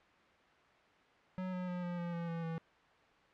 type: tone with pitch steps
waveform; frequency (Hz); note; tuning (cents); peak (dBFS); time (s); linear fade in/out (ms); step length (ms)
square; 185.1 / 181.92 / 178.79 / 175.72 / 172.7 / 169.74 / 166.82 / 163.96; F#3 / F#3 / F3 / F3 / F3 / F3 / E3 / E3; +1 / -29 / +41 / +11 / -19 / -49 / +21 / -9; -38; 1.38-2.58; 0; 150
effects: white hiss -64 dBFS RMS until 3.33 s + low-pass 2000 Hz 12 dB/octave